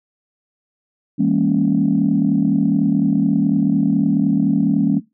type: chord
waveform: sine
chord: A# half-diminished seventh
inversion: second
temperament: equal with one note detuned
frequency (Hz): 164.81 / 203.3 / 233.1 / 277.2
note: E3 / G#3 / A#3 / C#4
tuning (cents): 0 / -37 / 0 / 0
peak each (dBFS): -21 / -18 / -19 / -17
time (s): 1.18-5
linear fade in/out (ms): 20
effects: noise-tail reverb RT60 0.2 s tail -17 dB re dry + tanh soft clip ceiling -5 dBFS